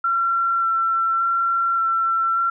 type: tone with vibrato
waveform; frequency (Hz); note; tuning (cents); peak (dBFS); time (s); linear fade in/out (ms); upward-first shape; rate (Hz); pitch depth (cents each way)
sine; 1355; E6; +47; -17; 0.04-2.5; 5; square; 0.86; 10
effects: none